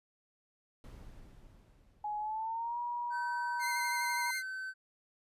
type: noise with exponential decay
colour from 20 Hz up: brown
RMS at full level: -48 dBFS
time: 0.84-3.65 s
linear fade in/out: 1 ms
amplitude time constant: 610 ms
type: tone with pitch glide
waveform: sine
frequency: 840 to 959.3 Hz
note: G#5 to A#5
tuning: +19 to +49 cents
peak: -34 dBFS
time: 2.04-4.31 s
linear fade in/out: 5 ms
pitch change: +230 cents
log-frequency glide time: 2.18-2.79 s
type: tone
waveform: triangle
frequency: 1532 Hz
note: G6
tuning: 40 cents flat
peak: -36 dBFS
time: 3.1-4.74 s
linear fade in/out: 50 ms
type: tone with vibrato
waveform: sawtooth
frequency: 2093 Hz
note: C7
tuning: in tune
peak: -32 dBFS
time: 3.59-4.43 s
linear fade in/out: 50 ms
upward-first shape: sine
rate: 12 Hz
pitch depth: 24 cents each way
effects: resampled to 32000 Hz